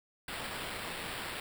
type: noise with sample-and-hold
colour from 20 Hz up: blue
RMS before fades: -40 dBFS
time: 0.28-1.4 s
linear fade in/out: 2 ms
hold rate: 6300 Hz
effects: none